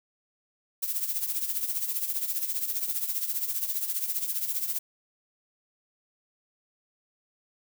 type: noise with tremolo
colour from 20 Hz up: violet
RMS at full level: -27 dBFS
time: 0.82-4.79 s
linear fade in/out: 10 ms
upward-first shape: triangle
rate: 15 Hz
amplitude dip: 75%
effects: none